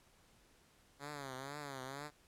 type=tone with vibrato; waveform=5% pulse; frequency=138.59 Hz; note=C#3; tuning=in tune; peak=-33 dBFS; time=0.99-2.11 s; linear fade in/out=50 ms; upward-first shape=triangle; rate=2.1 Hz; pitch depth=140 cents each way; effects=pink hiss -68 dBFS RMS until 2.27 s + low-pass 12000 Hz 12 dB/octave